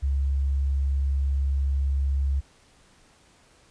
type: tone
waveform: sine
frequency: 68.7 Hz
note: C#2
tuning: 15 cents flat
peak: -21 dBFS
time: 0.02-2.41 s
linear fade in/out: 20 ms
effects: pink hiss -58 dBFS RMS until 3.7 s + resampled to 22050 Hz